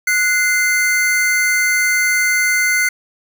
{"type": "tone pair together", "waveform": "square", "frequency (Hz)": [1471, 2080], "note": ["F#6", "C7"], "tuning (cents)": [-11, -11], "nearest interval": "tritone", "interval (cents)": 600, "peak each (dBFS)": [-19, -15], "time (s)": [0.07, 2.89], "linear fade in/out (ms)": 5, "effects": []}